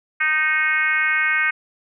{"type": "tone with frequency modulation", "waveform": "sine", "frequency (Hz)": 1864.7, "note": "A#6", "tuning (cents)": 0, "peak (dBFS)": -16, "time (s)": [0.2, 1.51], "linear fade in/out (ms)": 10, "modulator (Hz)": 314, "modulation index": 1.6, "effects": []}